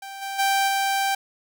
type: tone with level steps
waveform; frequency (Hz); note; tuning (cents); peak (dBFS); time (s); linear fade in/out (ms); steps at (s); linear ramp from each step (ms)
sawtooth; 784; G5; 0; -31 / -25 / -15 / -17; 0.02-1.15; 5; 0.21 / 0.38 / 0.67; 20
effects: none